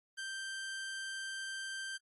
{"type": "tone", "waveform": "sawtooth", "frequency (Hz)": 1568, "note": "G6", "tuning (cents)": 0, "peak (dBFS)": -36, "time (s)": [0.17, 1.98], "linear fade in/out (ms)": 20, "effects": ["AAC 32 kbps"]}